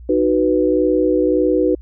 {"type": "chord", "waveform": "sine", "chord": "B major", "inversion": "first", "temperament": "just", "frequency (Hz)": [308.7, 370.4, 493.9], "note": ["D#4", "F#4", "B4"], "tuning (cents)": [-14, 2, 0], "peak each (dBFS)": -17, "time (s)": [0.09, 1.75], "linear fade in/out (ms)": 5, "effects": ["added 60 Hz sine -34 dBFS peak until 1.81 s"]}